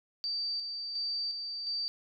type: tone with tremolo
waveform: sine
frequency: 4639 Hz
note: D8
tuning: 22 cents flat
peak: -31 dBFS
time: 0.24-1.88 s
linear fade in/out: 0 ms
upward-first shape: square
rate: 1.4 Hz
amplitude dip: 40%
effects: none